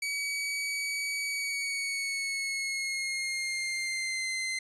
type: tone with pitch glide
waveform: sawtooth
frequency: 2271 to 2071 Hz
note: C#7 to C7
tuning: +41 to -18 cents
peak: -27 dBFS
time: 0.02-4.59 s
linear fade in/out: 5 ms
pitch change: -159 cents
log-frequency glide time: 1.27-4.27 s
effects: resampled to 24000 Hz